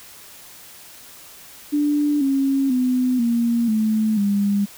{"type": "tone with pitch steps", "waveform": "sine", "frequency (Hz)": [293.7, 272.5, 252.7, 234.5, 217.5, 201.8], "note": ["D4", "C#4", "B3", "A#3", "A3", "G#3"], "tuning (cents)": [0, -29, 40, 11, -20, -49], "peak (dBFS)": -16, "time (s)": [1.72, 4.66], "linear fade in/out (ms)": 20, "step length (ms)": 490, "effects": ["white hiss -43 dBFS RMS until 4.77 s"]}